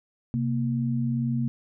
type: tone pair together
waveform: sine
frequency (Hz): 130.81 / 233.1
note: C3 / A#3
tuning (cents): 0 / 0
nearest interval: minor seventh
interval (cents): 1000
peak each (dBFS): -26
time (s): 0.34-1.48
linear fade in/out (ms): 0
effects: none